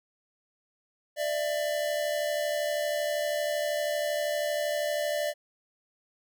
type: tone pair together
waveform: square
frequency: 594 / 666.7 Hz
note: D5 / E5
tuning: +20 / +19 cents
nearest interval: major second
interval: 199 cents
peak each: -29 / -34 dBFS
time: 1.16-5.34 s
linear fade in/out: 50 ms
effects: none